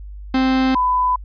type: tone pair in turn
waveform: 45% pulse / sine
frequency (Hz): 261.6 / 1000.6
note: C4 / B5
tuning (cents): 0 / +22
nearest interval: octave + major seventh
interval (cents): 2322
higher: second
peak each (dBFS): -14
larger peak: neither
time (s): 0.34-0.75 / 0.75-1.16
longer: neither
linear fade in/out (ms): 5
effects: added 50 Hz sine -31 dBFS peak until 1.24 s + resampled to 11025 Hz